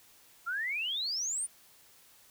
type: exponential sweep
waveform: sine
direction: up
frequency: 1334 to 9540 Hz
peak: -31 dBFS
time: 0.46-1.47 s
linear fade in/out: 20 ms
effects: white hiss -60 dBFS RMS until 2.3 s